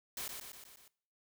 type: noise with echo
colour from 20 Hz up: white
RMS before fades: -41 dBFS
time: 0.17-0.28 s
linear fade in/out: 2 ms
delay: 120 ms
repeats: 5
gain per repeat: -4 dB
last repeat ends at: 0.88 s
effects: noise-tail reverb RT60 0.6 s tail -22 dB re dry